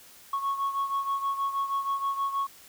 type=beating tone pair; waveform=sine; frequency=1102 / 1108.3 Hz; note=C#6 / C#6; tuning=-11 / -1 cents; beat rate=6.3 Hz; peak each=-26 / -31 dBFS; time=0.33-2.47 s; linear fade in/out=5 ms; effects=tanh soft clip ceiling -23 dBFS + white hiss -52 dBFS RMS until 2.68 s